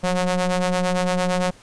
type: ring-modulated tone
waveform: sawtooth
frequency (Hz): 182.7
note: F#3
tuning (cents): -22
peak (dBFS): -12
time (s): 0.03-1.51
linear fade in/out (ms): 10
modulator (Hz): 361
effects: pink hiss -49 dBFS RMS until 1.62 s + resampled to 22050 Hz